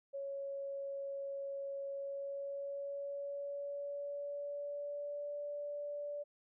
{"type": "tone with pitch glide", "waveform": "sine", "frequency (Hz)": [554.4, 581.3], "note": ["C#5", "D5"], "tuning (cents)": [0, -18], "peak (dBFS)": -39, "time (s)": [0.13, 6.24], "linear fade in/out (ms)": 20, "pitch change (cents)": 82, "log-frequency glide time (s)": [1.87, 5.36], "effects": []}